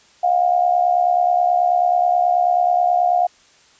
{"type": "tone with amplitude modulation", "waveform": "sine", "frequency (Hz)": 713, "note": "F5", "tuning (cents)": 36, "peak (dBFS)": -10, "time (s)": [0.23, 3.27], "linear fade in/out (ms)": 10, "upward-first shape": "sine", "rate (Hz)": 69.3, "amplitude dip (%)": 70, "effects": ["white hiss -52 dBFS RMS until 3.79 s", "resampled to 16000 Hz"]}